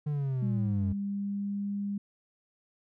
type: linear sweep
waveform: triangle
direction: down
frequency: 151.3 to 89 Hz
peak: -26 dBFS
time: 0.06-0.93 s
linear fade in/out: 10 ms
type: tone with pitch glide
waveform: sine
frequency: 200.1 to 201.6 Hz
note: G3 to G3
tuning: +36 to +49 cents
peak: -30 dBFS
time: 0.42-1.98 s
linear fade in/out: 5 ms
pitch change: +13 cents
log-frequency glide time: 1.06-1.68 s
effects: none